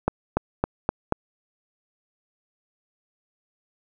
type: accelerating click train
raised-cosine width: 1 ms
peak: -6 dBFS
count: 5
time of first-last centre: 0.08-1.124 s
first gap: 290 ms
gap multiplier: 0.93
effects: none